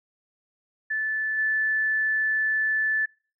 sine tone with level steps, 1747 Hz, A6, 13 cents flat, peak -24 / -21 dBFS, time 0.9-3.06 s, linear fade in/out 10 ms, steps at 1.37 s, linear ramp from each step 20 ms, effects noise-tail reverb RT60 0.4 s tail -25 dB re dry

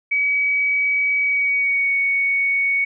sine tone with pitch glide, 2272 to 2228 Hz, C#7 to C#7, +42 to +8 cents, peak -16 dBFS, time 0.11-2.85 s, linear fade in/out 10 ms, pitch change -34 cents, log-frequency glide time 1.2-1.95 s, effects none

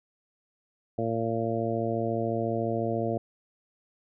harmonic tone, 114.1 Hz, A#2, 37 cents flat, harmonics 1 / 2 / 3 / 4 / 5 / 6, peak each -33 / -33 / -33 / -33 / -33 / -33 dBFS, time 0.98-3.18 s, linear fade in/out 5 ms, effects none

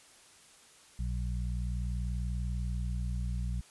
harmonic tone, 60.3 Hz, B1, 41 cents flat, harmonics 1 / 2 / 3, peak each -32 / -38 / -42 dBFS, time 0.99-3.61 s, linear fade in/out 5 ms, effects white hiss -58 dBFS RMS until 3.7 s + resampled to 24000 Hz

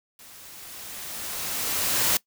white noise with level ramp, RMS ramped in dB -48 to -21 dBFS, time 0.19-2.17 s, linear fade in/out 2 ms, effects noise-tail reverb RT60 0.1 s tail -21 dB re dry

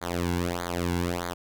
sawtooth tone with flanger, 87.31 Hz, F2, in tune, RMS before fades -29 dBFS, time 0.01-1.34 s, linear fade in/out 20 ms, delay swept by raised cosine 0.36 to 1.66 ms, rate 1.6 Hz, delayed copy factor -0.95, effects none

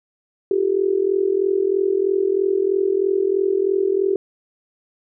sine tone with amplitude modulation, 388.8 Hz, G4, 14 cents flat, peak -12 dBFS, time 0.51-4.16 s, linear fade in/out 2 ms, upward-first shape sine, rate 43.1 Hz, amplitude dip 85%, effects none

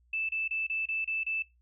sine tone bursts, 2637 Hz, E7, in tune, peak -29 dBFS, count 7, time 0.13-1.424 s, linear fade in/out 5 ms, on 160 ms, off 29 ms, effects noise-tail reverb RT60 0.2 s tail -20 dB re dry + added 60 Hz sine -63 dBFS peak until 1.61 s

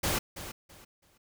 pink noise with echo, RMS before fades -29 dBFS, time 0.03-0.19 s, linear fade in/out 10 ms, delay 330 ms, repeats 3, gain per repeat -12 dB, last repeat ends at 1.18 s, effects none

